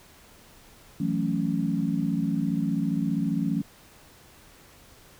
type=chord; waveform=sine; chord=F# minor seventh; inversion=third; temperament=equal; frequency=164.81 / 185 / 220 / 277.2 Hz; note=E3 / F#3 / A3 / C#4; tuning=0 / 0 / 0 / 0 cents; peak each=-29 dBFS; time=1-3.62 s; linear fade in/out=5 ms; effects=pink hiss -53 dBFS RMS until 5.19 s